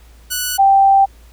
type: tone pair in turn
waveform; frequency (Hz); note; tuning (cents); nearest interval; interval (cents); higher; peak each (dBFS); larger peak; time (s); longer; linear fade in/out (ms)
5% pulse / sine; 1479 / 783.5; F#6 / G5; -1 / -1; major seventh; 1100; first; -7; neither; 0.3-0.58 / 0.58-1.06; second; 20
effects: added 57 Hz sine -41 dBFS peak until 1.32 s + pink hiss -51 dBFS RMS until 1.32 s